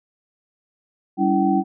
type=tone cluster; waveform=sine; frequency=195.3 / 283.8 / 330.6 / 766 Hz; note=G3 / C#4 / E4 / G5; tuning=-6 / +41 / +5 / -40 cents; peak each=-21 dBFS; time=1.17-1.64 s; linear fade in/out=50 ms; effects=none